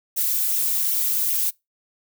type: noise with flanger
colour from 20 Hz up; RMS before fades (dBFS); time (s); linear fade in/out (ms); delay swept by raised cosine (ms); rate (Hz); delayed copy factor
violet; -22; 0.16-1.51; 20; 0.32 to 5.42; 2.6; +0.85
effects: noise-tail reverb RT60 0.2 s tail -24 dB re dry